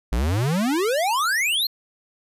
square exponential sweep, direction up, 52.1 to 4358 Hz, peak -20 dBFS, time 0.12-1.67 s, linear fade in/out 5 ms, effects resampled to 32000 Hz

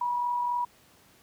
sine tone with amplitude modulation, 970 Hz, B5, 31 cents flat, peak -24 dBFS, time 0.01-0.65 s, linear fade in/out 5 ms, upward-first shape sine, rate 43.7 Hz, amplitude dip 35%, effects pink hiss -59 dBFS RMS until 1.22 s + high-pass 80 Hz 12 dB/octave

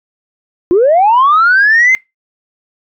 sine linear sweep, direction up, 330 to 2100 Hz, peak -4 dBFS, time 0.71-1.95 s, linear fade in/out 0 ms, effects noise-tail reverb RT60 0.2 s tail -24 dB re dry + tanh soft clip ceiling -2 dBFS

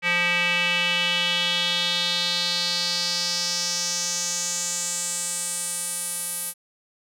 square tone with band-pass filter sweep, 175.2 Hz, F3, 6 cents sharp, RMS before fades -25 dBFS, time 0.02-6.54 s, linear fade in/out 50 ms, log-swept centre 2300 to 11000 Hz, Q 3.8, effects none

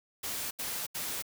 white noise bursts, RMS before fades -36 dBFS, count 3, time 0.23-1.224 s, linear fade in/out 10 ms, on 280 ms, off 77 ms, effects none

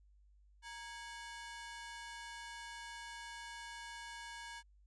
sawtooth ring-modulated tone, 1291 Hz, E6, 37 cents flat, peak -40 dBFS, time 0.62-4.63 s, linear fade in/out 50 ms, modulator 358 Hz, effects added 50 Hz sine -63 dBFS peak until 4.86 s + resampled to 22050 Hz

